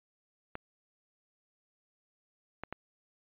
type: clicks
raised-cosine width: 0.5 ms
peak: -23 dBFS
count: 3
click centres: 0.554 / 2.636 / 2.726 s
effects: resampled to 8000 Hz